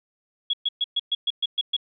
sine tone bursts, 3344 Hz, G#7, 11 cents sharp, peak -20 dBFS, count 9, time 0.5-1.766 s, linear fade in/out 5 ms, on 34 ms, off 120 ms, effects none

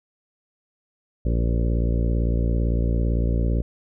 harmonic tone with a mistuned harmonic, 57.8 Hz, A#1, 14 cents flat, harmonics 1 / 2 / 3 / 4 / 5 / 6 / 7 / 8 / 9 / 10, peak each -20 / -26 / -30 / -32 / -34 / -36 / -37 / -38 / -39 / -40 dBFS, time 1.25-3.62 s, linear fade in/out 5 ms, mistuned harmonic 9, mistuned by -30 cents, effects none

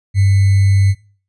sine tone with sample-and-hold, 98 Hz, G2, in tune, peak -8 dBFS, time 0.14-0.95 s, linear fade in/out 50 ms, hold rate 2100 Hz, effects noise-tail reverb RT60 0.4 s tail -20 dB re dry + resampled to 24000 Hz

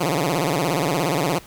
10% pulse tone with vibrato, 158 Hz, D#3, 27 cents sharp, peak -11 dBFS, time 0-1.39 s, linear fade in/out 10 ms, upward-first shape sine, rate 17 Hz, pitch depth 250 cents each way, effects pink hiss -45 dBFS RMS until 1.46 s

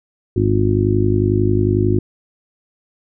harmonic tone, 51.1 Hz, G#1, 27 cents flat, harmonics 1 / 2 / 3 / 4 / 5 / 6 / 7, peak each -25 / -16 / -27 / -26 / -22 / -22 / -18 dBFS, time 0.36-1.99 s, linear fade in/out 5 ms, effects none

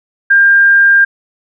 sine tone, 1600 Hz, G6, 35 cents sharp, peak -4 dBFS, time 0.3-1.05 s, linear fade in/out 10 ms, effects none

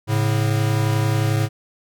square tone pair together, 108.9 / 140.18 Hz, A2 / C#3, -17 / +20 cents, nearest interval major third, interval 437 cents, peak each -19 / -23 dBFS, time 0.07-1.49 s, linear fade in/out 50 ms, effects none

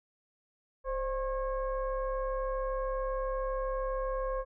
sine tone with frequency modulation, 523.3 Hz, C5, in tune, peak -30 dBFS, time 0.84-4.45 s, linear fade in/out 50 ms, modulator 557 Hz, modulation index 0.96, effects none

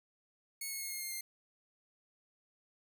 5% pulse tone with pitch steps, 2200 / 2181 / 2162 / 2144 / 2125 / 2107 Hz, C#7 / C#7 / C#7 / C7 / C7 / C7, -14 / -29 / -44 / +42 / +26 / +12 cents, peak -29 dBFS, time 0.61-1.21 s, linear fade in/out 5 ms, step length 100 ms, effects none

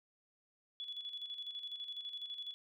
sine tone with tremolo, 3410 Hz, G#7, 45 cents sharp, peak -40 dBFS, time 0.8-2.54 s, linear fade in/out 0 ms, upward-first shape square, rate 12 Hz, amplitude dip 55%, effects none

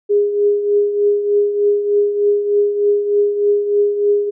sine tone with tremolo, 410.4 Hz, G#4, 21 cents flat, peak -9 dBFS, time 0.09-4.31 s, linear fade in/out 20 ms, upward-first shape triangle, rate 3.3 Hz, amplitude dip 65%, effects none

